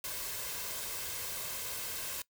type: noise with comb filter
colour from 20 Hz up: white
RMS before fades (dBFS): -39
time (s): 0.04-2.22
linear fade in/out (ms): 2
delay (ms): 1.9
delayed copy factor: +0.5
effects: noise-tail reverb RT60 0.1 s tail -21 dB re dry